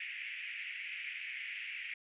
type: band-pass noise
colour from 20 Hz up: pink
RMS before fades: -43 dBFS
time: 0-1.94 s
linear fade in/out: 5 ms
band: 2000 to 2700 Hz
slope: 48 dB/octave
effects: resampled to 8000 Hz